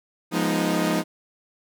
sawtooth chord, F half-diminished seventh, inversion none, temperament equal with one note detuned, 174.61 / 207.7 / 243.1 / 311.1 Hz, F3 / Ab3 / Cb4 / Eb4, 0 / 0 / -27 / 0 cents, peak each -22 / -24 / -25 / -21 dBFS, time 0.31-1.04 s, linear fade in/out 50 ms, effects none

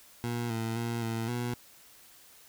20% pulse tone with pitch steps, 118.9 / 113.2 / 117.2 / 113.7 / 121 Hz, A#2 / A2 / A#2 / A#2 / B2, +35 / +50 / +10 / -43 / -35 cents, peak -26 dBFS, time 0.24-1.54 s, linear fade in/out 0 ms, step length 260 ms, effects white hiss -56 dBFS RMS until 2.48 s

